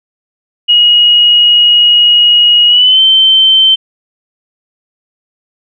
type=tone with pitch glide; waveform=sine; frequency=2892 to 3100 Hz; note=F#7 to G7; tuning=-40 to -20 cents; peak=-3 dBFS; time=0.68-3.76 s; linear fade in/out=20 ms; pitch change=+120 cents; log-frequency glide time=2.68-3.01 s; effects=none